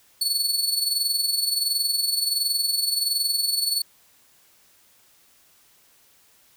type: tone with amplitude modulation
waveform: sawtooth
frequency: 4431 Hz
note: C#8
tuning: 2 cents flat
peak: -16 dBFS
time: 0.21-3.82 s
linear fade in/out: 5 ms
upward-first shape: sine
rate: 21.4 Hz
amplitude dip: 60%
effects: white hiss -58 dBFS RMS until 6.56 s